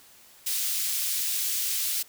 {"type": "high-pass noise", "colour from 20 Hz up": "white", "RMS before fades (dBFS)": -28, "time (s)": [0.46, 2.03], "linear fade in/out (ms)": 10, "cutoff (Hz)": 3100, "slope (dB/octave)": 12, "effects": ["white hiss -54 dBFS RMS until 2.08 s"]}